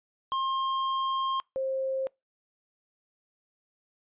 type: tone pair in turn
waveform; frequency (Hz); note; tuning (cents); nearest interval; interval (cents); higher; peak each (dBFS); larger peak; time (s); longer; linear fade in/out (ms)
square / sine; 1065 / 530.8; C6 / C5; +30 / +25; octave; 1205; first; -27 / -27; neither; 0.32-1.4 / 1.56-2.07; first; 0
effects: noise-tail reverb RT60 0.2 s tail -25 dB re dry + resampled to 8000 Hz